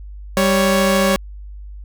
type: tone pair together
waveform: sawtooth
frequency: 196.3 / 555.2 Hz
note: G3 / C#5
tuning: +3 / +3 cents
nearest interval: octave + tritone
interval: 1800 cents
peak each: -12 dBFS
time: 0.37-1.16 s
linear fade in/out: 0 ms
effects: added 50 Hz sine -31 dBFS peak until 1.84 s